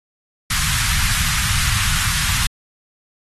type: band-stop noise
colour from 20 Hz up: pink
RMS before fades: -19 dBFS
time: 0.5-2.47 s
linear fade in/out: 5 ms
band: 150 to 1200 Hz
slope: 24 dB/octave
effects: AAC 32 kbps